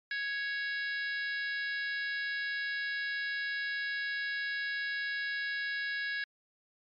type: harmonic tone with a mistuned harmonic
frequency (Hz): 554.4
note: C#5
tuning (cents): 0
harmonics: 3 / 4 / 5 / 6 / 7 / 8 / 9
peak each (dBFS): -33 / -43 / -47 / -50 / -45 / -52 / -47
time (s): 0.11-6.24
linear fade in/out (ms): 2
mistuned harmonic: 7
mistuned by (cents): +19
effects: MP3 48 kbps